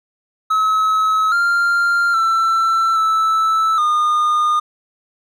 triangle tone with pitch steps, 1287 / 1393 / 1338 / 1314 / 1220 Hz, E6 / F6 / E6 / E6 / D#6, -42 / -5 / +25 / -6 / -34 cents, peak -11 dBFS, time 0.5-4.6 s, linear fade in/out 10 ms, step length 820 ms, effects none

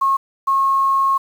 sine tone pair in turn, 1086 / 1086 Hz, C#6 / C#6, -36 / -36 cents, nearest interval unison, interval 0 cents, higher neither, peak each -13 dBFS, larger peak neither, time 0.01-0.17 / 0.47-1.18 s, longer second, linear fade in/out 10 ms, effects 7-bit

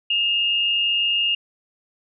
sine tone pair together, 2637 / 2831 Hz, E7 / F7, 0 / +23 cents, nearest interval minor second, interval 123 cents, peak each -28 / -18 dBFS, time 0.1-1.35 s, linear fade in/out 5 ms, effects none

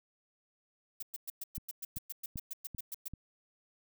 violet noise bursts, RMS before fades -40 dBFS, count 16, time 1-3.082 s, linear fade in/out 5 ms, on 27 ms, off 110 ms
click train, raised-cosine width 5 ms, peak -31 dBFS, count 5, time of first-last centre 1.58-3.136 s, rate 2.57 Hz
effects none

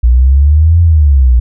sine exponential two-way sweep, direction up then down, 58.27 to 86.3 to 58.27 Hz, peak -3 dBFS, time 0.03-1.4 s, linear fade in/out 10 ms, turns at 0.81 s, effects none

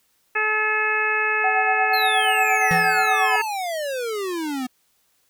harmonic tone, 430 Hz, A4, 40 cents flat, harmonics 1 / 2 / 3 / 4 / 5 / 6, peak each -29 / -29 / -27 / -22 / -29 / -25 dBFS, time 0.35-3.42 s, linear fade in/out 10 ms
sine tone with tremolo, 760 Hz, F#5, 46 cents sharp, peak -18 dBFS, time 1.44-3.36 s, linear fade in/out 2 ms, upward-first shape sine, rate 8.5 Hz, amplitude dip 65%
square exponential sweep, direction down, 4300 to 246.9 Hz, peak -25 dBFS, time 1.93-4.67 s, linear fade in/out 10 ms
square tone with exponential decay, 168.8 Hz, E3, 41 cents sharp, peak -20 dBFS, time 2.71-3.1 s, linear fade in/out 0 ms, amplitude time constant 84 ms
effects white hiss -65 dBFS RMS until 5.29 s

